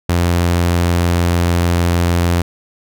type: tone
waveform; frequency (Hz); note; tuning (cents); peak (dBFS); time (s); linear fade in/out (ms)
sawtooth; 86.6; F2; -14; -8; 0.09-2.42; 5
effects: none